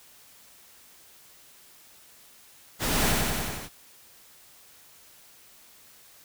pink noise with echo, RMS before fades -27 dBFS, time 2.79-3.15 s, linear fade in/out 50 ms, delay 91 ms, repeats 6, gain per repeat -2 dB, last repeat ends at 3.696 s, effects white hiss -54 dBFS RMS until 6.24 s

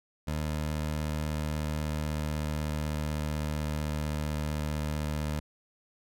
20% pulse tone with pitch glide, 76.5 to 75.62 Hz, D#2 to D#2, -29 to -49 cents, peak -25 dBFS, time 0.27-5.4 s, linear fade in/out 10 ms, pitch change -20 cents, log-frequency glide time 0.93-4.23 s, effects none

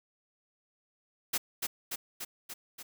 white noise with echo, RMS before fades -30 dBFS, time 1.33-1.38 s, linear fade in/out 10 ms, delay 290 ms, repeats 5, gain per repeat -3 dB, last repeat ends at 2.83 s, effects none

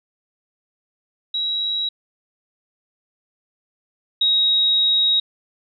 sine tone pair in turn, 3866 / 3795 Hz, B7 / A#7, -38 / +30 cents, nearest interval unison, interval 32 cents, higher first, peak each -20 / -14 dBFS, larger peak second, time 1.34-1.89 / 4.21-5.2 s, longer second, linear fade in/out 5 ms, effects none

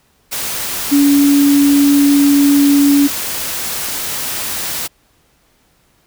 sine tone in noise, 284 Hz, C#4, 42 cents sharp, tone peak -7 dBFS, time 0.91-3.08 s, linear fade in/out 20 ms, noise white, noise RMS -21 dBFS, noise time 0.31-4.88 s, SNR +11 dB, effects pink hiss -56 dBFS RMS until 6.06 s

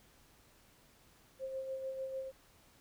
sine tone with tremolo, 530 Hz, C5, 22 cents sharp, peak -36 dBFS, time 1.39-2.32 s, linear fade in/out 50 ms, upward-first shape sine, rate 6.7 Hz, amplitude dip 45%, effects pink hiss -65 dBFS RMS until 2.8 s

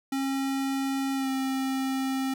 square tone with pitch glide, 270.8 to 265.7 Hz, C#4 to C4, -40 to +27 cents, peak -27 dBFS, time 0.12-2.34 s, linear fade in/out 5 ms, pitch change -33 cents, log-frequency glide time 1.15-1.29 s, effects none

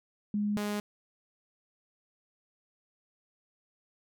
sine / sawtooth tone pair in turn, 207.3 / 207.3 Hz, G#3 / G#3, -3 / -3 cents, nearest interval unison, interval 0 cents, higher neither, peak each -27 / -27 dBFS, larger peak neither, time 0.34-0.57 / 0.57-0.8 s, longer neither, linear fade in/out 2 ms, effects none

